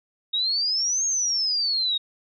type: exponential two-way sweep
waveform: sine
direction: up then down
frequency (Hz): 3729 to 6570 to 3729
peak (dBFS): -21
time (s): 0.33-1.98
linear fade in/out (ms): 10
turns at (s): 1.05
effects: none